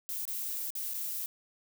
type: noise with dropouts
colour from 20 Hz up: violet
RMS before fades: -36 dBFS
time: 0.09-1.26 s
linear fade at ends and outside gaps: 0 ms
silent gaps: 0.253-0.278 / 0.704-0.753 / 0.936-0.943 s
effects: none